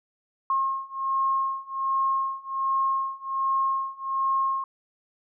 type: beating tone pair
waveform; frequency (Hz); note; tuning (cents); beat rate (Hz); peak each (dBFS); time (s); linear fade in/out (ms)
sine; 1075 / 1076.3; C6 / C6; +47 / +49; 1.3; -27 / -26; 0.5-4.64; 2
effects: none